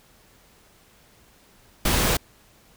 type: noise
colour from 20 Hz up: pink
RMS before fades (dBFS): -21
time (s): 1.85-2.17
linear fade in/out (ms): 5
effects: pink hiss -56 dBFS RMS until 2.76 s